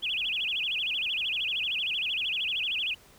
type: tone with vibrato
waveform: sine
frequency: 2903 Hz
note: F#7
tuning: 34 cents flat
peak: -27 dBFS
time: 0.02-2.95 s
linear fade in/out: 20 ms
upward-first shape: sine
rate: 13 Hz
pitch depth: 290 cents each way
effects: pink hiss -56 dBFS RMS until 3.18 s